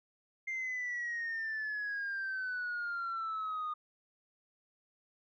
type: exponential sweep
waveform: sine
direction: down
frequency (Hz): 2104 to 1223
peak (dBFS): -33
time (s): 0.47-3.74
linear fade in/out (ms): 10
effects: tanh soft clip ceiling -32 dBFS